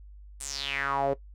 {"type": "tone with band-pass filter sweep", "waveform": "sawtooth", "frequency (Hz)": 138.9, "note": "C#3", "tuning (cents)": 4, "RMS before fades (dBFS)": -30, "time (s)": [0.4, 1.14], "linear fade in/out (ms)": 10, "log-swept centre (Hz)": [9300, 470], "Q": 5.5, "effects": ["noise-tail reverb RT60 0.1 s tail -17 dB re dry", "added 50 Hz sine -45 dBFS peak until 1.34 s"]}